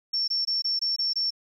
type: tone bursts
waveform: sine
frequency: 5440 Hz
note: F8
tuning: 46 cents flat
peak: -23 dBFS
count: 7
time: 0.13-1.306 s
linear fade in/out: 10 ms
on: 150 ms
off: 21 ms
effects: 10-bit